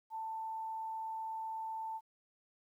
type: tone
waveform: sine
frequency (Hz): 888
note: A5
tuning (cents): +16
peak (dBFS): -38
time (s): 0.1-2.01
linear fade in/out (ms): 50
effects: 12-bit